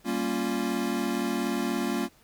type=chord; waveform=square; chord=G half-diminished seventh; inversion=none; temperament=equal; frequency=196 / 233.1 / 277.2 / 349.2 Hz; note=G3 / Bb3 / Db4 / F4; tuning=0 / 0 / 0 / 0 cents; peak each=-35 / -31 / -33 / -33 dBFS; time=0.04-2.09 s; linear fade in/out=50 ms; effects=pink hiss -60 dBFS RMS until 2.23 s